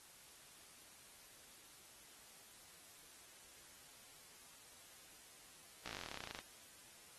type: slowing click train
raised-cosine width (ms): 0.2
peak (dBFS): -28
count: 21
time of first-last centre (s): 5.86-6.389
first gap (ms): 16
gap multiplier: 1.05
effects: white hiss -61 dBFS RMS until 7.18 s + AAC 32 kbps